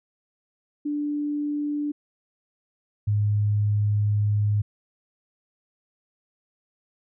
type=tone pair in turn; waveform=sine; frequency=293.7 / 104.14 Hz; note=D4 / G#2; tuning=0 / +5 cents; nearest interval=octave + tritone; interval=1795 cents; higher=first; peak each=-24 / -19 dBFS; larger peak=second; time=0.85-1.92 / 3.07-4.62 s; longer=second; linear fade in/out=10 ms; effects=none